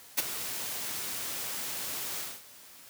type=noise with ADSR envelope; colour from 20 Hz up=white; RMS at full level=-24 dBFS; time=0.17-2.43 s; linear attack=18 ms; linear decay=22 ms; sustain=-12 dB; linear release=240 ms; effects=white hiss -52 dBFS RMS until 2.89 s + high-pass 80 Hz 12 dB/octave